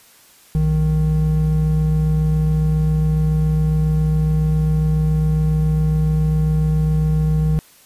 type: tone pair together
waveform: triangle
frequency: 60.94 / 155.56 Hz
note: B1 / D#3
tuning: -22 / 0 cents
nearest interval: octave + major third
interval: 1622 cents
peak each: -18 / -13 dBFS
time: 0.55-7.59 s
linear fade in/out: 0 ms
effects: white hiss -49 dBFS RMS until 7.85 s + resampled to 32000 Hz